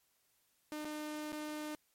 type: tone with dropouts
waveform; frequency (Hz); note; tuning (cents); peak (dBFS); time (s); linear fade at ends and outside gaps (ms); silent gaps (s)
sawtooth; 302.9; D#4; -46; -36; 0.72-1.75; 0; 0.847-0.853 / 1.321-1.329
effects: white hiss -75 dBFS RMS until 1.94 s + MP3 64 kbps